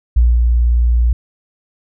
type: tone with ADSR envelope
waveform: sine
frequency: 59.2 Hz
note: A#1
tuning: 27 cents sharp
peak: -6 dBFS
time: 0.16-1.13 s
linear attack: 9 ms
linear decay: 210 ms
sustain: -3 dB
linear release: 4 ms
effects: none